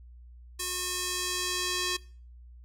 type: tone with band-pass filter sweep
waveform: square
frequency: 362.5 Hz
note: F#4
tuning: 35 cents flat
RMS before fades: -32 dBFS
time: 0.59-1.97 s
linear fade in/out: 10 ms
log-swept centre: 9300 to 5000 Hz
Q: 0.86
effects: noise-tail reverb RT60 0.4 s tail -21 dB re dry + added 60 Hz sine -47 dBFS peak until 2.64 s